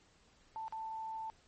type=tone with dropouts; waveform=sine; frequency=886 Hz; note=A5; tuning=12 cents sharp; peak=-39 dBFS; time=0.56-1.3 s; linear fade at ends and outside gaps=0 ms; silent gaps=0.681-0.724 s; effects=pink hiss -67 dBFS RMS until 1.47 s + MP3 32 kbps